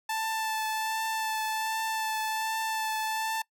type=tone with vibrato; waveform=sawtooth; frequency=880 Hz; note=A5; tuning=in tune; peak=-25 dBFS; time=0.09-3.42 s; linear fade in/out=5 ms; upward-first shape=triangle; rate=1.3 Hz; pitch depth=17 cents each way; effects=noise-tail reverb RT60 0.1 s tail -22 dB re dry